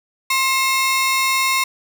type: ring-modulated tone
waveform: sawtooth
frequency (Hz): 1600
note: G6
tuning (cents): +35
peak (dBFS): -9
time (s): 0.3-1.64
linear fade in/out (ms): 5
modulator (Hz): 541
effects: none